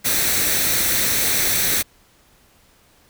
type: noise with comb filter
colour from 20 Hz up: white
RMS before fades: -19 dBFS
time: 0.04-1.83 s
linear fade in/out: 20 ms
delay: 0.5 ms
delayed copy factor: +0.5
effects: pink hiss -55 dBFS RMS until 3.09 s